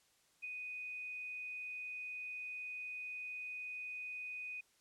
sine tone with ADSR envelope, 2489 Hz, D#7, in tune, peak -39 dBFS, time 0.42-4.61 s, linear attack 25 ms, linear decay 11 ms, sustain -3 dB, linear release 8 ms, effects white hiss -72 dBFS RMS until 4.8 s + low-pass 10000 Hz 12 dB/octave

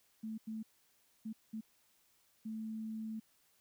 sine tone bursts at uneven times, 220 Hz, A3, in tune, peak -39 dBFS, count 5, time 0.23-0.38 / 0.47-0.63 / 1.25-1.33 / 1.53-1.61 / 2.45-3.2 s, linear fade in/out 10 ms, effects white hiss -72 dBFS RMS until 3.6 s

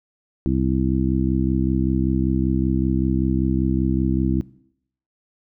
harmonic tone, 65.2 Hz, C2, 5 cents flat, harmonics 1 / 2 / 3 / 4 / 5, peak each -24 / -24 / -24 / -24 / -24 dBFS, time 0.46-4.41 s, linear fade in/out 0 ms, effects noise-tail reverb RT60 0.7 s tail -20 dB re dry

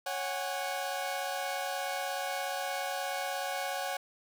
sawtooth chord, C# suspended fourth, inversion none, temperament equal with one note detuned, 554.4 / 740 / 816.8 Hz, C#5 / F#5 / G#5, 0 / 0 / -29 cents, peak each -34 / -32 / -35 dBFS, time 0.06-3.97 s, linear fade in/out 5 ms, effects none

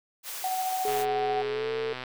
white high-pass noise, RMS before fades -37 dBFS, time 0.23-1.06 s, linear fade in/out 50 ms, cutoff 550 Hz, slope 12 dB/octave
sine tone with tremolo, 749 Hz, F#5, 21 cents sharp, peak -26 dBFS, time 0.44-1.42 s, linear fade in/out 2 ms, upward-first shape square, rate 14 Hz, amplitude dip 25%
sine tone with pitch glide, 420.7 to 445.7 Hz, G#4 to A4, +22 to +22 cents, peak -28 dBFS, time 0.85-1.93 s, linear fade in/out 2 ms, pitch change +100 cents, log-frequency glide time 1.49-1.7 s
click train, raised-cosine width 0.3 ms, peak -20 dBFS, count 148, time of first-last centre 0.88-2.037 s, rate 127 Hz
effects none

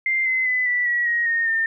sine tone with pitch steps, 2093 / 2050 / 2008 / 1966.4 / 1926 / 1886.3 / 1847.5 / 1809.5 Hz, C7 / C7 / B6 / B6 / B6 / A#6 / A#6 / A6, 0 / -36 / +28 / -8 / -44 / +20 / -16 / +48 cents, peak -18 dBFS, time 0.06-1.66 s, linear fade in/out 2 ms, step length 200 ms, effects none

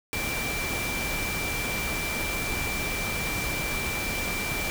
sine tone in noise, 2349 Hz, D7, in tune, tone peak -31 dBFS, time 0.13-4.7 s, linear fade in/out 0 ms, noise pink, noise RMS -31 dBFS, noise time 0.13-4.7 s, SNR -3 dB, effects none

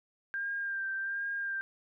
sine tone with vibrato, 1592 Hz, G6, 26 cents sharp, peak -32 dBFS, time 0.34-1.61 s, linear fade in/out 0 ms, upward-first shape sine, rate 1.3 Hz, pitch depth 28 cents each way, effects none

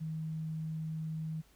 sine tone, 158.3 Hz, D#3, 30 cents sharp, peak -35 dBFS, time 0-1.42 s, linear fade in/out 20 ms, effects added 50 Hz sine -66 dBFS peak until 1.55 s + pink hiss -66 dBFS RMS until 1.55 s

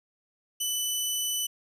15% pulse tone, 2989 Hz, F#7, 17 cents sharp, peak -20 dBFS, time 0.6-1.47 s, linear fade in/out 10 ms, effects none

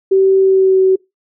sine tone with pitch glide, 384.5 to 378.3 Hz, G4 to F#4, -33 to +38 cents, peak -7 dBFS, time 0.11-0.96 s, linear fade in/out 10 ms, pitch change -29 cents, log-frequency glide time 0.39-0.8 s, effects noise-tail reverb RT60 0.2 s tail -24 dB re dry

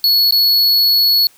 square tone with dropouts, 4385 Hz, C#8, 20 cents flat, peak -10 dBFS, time 0.04-1.27 s, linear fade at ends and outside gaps 1 ms, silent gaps 0.309-0.323 s, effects white hiss -49 dBFS RMS until 1.37 s

